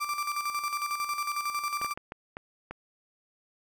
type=tone with tremolo; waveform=35% pulse; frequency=1176 Hz; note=D6; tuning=2 cents sharp; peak=-26 dBFS; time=0-1.94 s; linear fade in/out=20 ms; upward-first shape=square; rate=11 Hz; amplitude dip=55%
type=clicks; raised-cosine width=0.5 ms; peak=-23 dBFS; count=6; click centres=1.815 / 1.846 / 1.975 / 2.121 / 2.369 / 2.71 s
effects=none